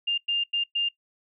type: tone bursts at uneven times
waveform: sine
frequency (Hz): 2804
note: F7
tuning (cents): +6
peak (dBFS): -22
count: 4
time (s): 0.07-0.18 / 0.28-0.44 / 0.53-0.64 / 0.75-0.89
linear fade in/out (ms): 10
effects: noise-tail reverb RT60 0.1 s tail -21 dB re dry